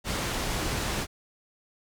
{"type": "low-pass noise", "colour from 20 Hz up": "pink", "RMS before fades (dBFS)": -30, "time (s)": [0.04, 1.07], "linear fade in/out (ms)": 50, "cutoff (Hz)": 9200, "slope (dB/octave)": 12, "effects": []}